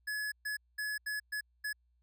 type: tone bursts at uneven times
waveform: square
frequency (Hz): 1700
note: G#6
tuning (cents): +40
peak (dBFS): -35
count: 6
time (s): 0.07-0.32 / 0.45-0.57 / 0.78-0.98 / 1.06-1.2 / 1.32-1.41 / 1.64-1.73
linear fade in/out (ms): 10
effects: added 60 Hz sine -69 dBFS peak until 2.02 s